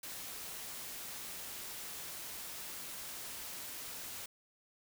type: noise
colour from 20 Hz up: white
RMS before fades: -45 dBFS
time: 0.03-4.26 s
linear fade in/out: 5 ms
effects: none